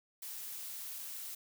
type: noise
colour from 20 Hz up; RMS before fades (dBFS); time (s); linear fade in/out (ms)
blue; -44; 0.22-1.35; 5
effects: none